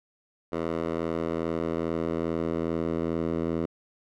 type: tone with band-pass filter sweep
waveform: 10% pulse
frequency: 82.41 Hz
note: E2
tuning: in tune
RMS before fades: -29 dBFS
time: 0.52-3.66 s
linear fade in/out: 10 ms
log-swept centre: 580 to 330 Hz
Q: 0.78
effects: none